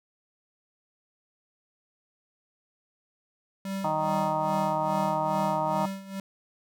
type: tone with tremolo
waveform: square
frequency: 194.3 Hz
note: G3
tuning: 15 cents flat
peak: -30 dBFS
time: 3.65-6.2 s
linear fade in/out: 2 ms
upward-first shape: sine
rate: 2.4 Hz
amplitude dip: 80%
type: harmonic tone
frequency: 155.56 Hz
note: D#3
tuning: in tune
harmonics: 1 / 2 / 4 / 5 / 6 / 7 / 8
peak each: -36 / -38 / -30 / -33 / -28 / -40 / -36 dBFS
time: 3.84-5.86 s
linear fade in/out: 5 ms
effects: none